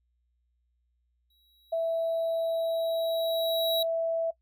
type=tone with exponential growth; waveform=square; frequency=3873 Hz; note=B7; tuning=35 cents flat; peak=-27 dBFS; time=1.3-3.83 s; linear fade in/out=5 ms; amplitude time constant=550 ms
type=tone; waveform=sine; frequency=659.3 Hz; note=E5; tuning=in tune; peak=-25 dBFS; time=1.72-4.31 s; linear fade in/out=10 ms
effects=noise-tail reverb RT60 0.1 s tail -22 dB re dry + added 60 Hz sine -70 dBFS peak until 4.41 s